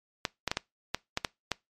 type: clicks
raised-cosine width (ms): 0.2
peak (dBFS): -10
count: 8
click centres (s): 0.252 / 0.477 / 0.515 / 0.571 / 0.946 / 1.174 / 1.248 / 1.517
effects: noise-tail reverb RT60 0.2 s tail -23 dB re dry + MP3 64 kbps